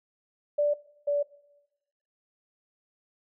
sine tone pair in turn, 586 / 577.6 Hz, D5 / D5, -4 / -29 cents, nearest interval unison, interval 25 cents, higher first, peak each -21 / -23 dBFS, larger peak first, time 0.58-0.74 / 1.07-1.23 s, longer neither, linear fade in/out 10 ms, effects noise-tail reverb RT60 0.9 s tail -19 dB re dry

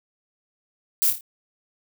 violet noise with echo, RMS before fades -20 dBFS, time 1.02-1.1 s, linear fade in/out 0 ms, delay 27 ms, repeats 4, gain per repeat -6 dB, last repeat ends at 1.208 s, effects none

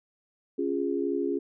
sine chord, Db major, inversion none, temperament equal with one note detuned, 277.2 / 349.2 / 412.4 Hz, Db4 / F4 / Ab4, 0 / 0 / -12 cents, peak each -30 dBFS, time 0.58-1.39 s, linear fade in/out 10 ms, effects none

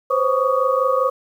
sine tone cluster, 510 / 535 / 1125 / 1228 Hz, C5 / C5 / C#6 / D#6, -44 / +38 / +25 / -23 cents, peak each -20 / -20 / -21 / -23 dBFS, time 0.1-1.1 s, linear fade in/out 10 ms, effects 8-bit

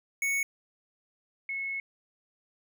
square / sine tone pair in turn, 2217 / 2189 Hz, C#7 / C#7, 0 / -22 cents, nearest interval unison, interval 22 cents, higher first, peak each -27 / -31 dBFS, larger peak first, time 0.22-0.43 / 1.49-1.8 s, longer second, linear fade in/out 2 ms, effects none

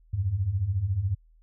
sine beating tone pair, 86.1 / 100.1 Hz, F2 / G2, -24 / +37 cents, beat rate 14 Hz, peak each -30 / -25 dBFS, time 0.13-1.15 s, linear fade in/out 10 ms, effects added 40 Hz sine -55 dBFS peak until 1.42 s

